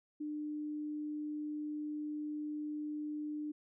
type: tone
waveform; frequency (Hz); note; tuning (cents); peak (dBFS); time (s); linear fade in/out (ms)
sine; 300; D4; +37; -37; 0.2-3.52; 10
effects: none